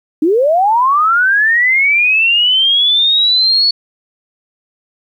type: linear sweep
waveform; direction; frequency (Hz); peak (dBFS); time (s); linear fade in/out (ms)
sine; up; 290 to 4435; -8; 0.22-3.71; 5
effects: 8-bit